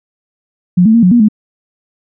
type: tone with pitch steps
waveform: sine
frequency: 178.6 / 221 / 232.4 / 181.2 / 239.3 / 213 Hz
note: F3 / A3 / A#3 / F#3 / A#3 / G#3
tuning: +39 / +8 / -5 / -36 / +46 / +44 cents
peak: -4 dBFS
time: 0.77-1.286 s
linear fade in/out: 10 ms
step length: 86 ms
effects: none